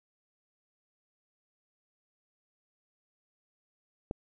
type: click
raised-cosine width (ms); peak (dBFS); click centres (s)
2; -20; 4.111
effects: none